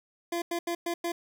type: tone bursts at uneven times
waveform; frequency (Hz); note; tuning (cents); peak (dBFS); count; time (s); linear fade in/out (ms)
25% pulse; 342.4; F4; -34; -25; 5; 0.32-0.42 / 0.51-0.59 / 0.67-0.75 / 0.86-0.94 / 1.04-1.12; 5
effects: none